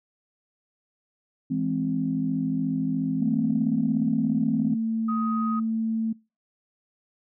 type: chord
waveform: sine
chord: E augmented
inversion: none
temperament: equal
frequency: 164.81 / 207.7 / 261.6 Hz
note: E3 / G#3 / B#3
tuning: 0 / 0 / 0 cents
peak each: -29 / -30 / -25 dBFS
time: 1.5-4.75 s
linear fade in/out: 10 ms
type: tone with pitch glide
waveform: sine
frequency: 225.2 to 223.5 Hz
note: A3 to A3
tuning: +40 to +27 cents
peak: -23 dBFS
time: 3.21-6.13 s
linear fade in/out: 10 ms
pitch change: -13 cents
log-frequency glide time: 3.98-5.49 s
type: tone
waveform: sine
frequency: 1253 Hz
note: D#6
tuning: 12 cents sharp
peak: -28 dBFS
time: 5.08-5.6 s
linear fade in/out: 10 ms
effects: noise-tail reverb RT60 0.3 s tail -25 dB re dry + tanh soft clip ceiling -11 dBFS